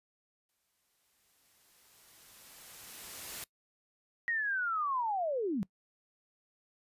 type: noise with exponential growth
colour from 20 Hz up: white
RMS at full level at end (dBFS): -41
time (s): 0.49-3.44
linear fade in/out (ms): 2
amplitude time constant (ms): 640
type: linear sweep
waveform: sine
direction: down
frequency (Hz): 1900 to 174.61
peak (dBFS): -30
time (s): 4.28-5.63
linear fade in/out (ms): 0
effects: noise-tail reverb RT60 0.1 s tail -22 dB re dry + resampled to 32000 Hz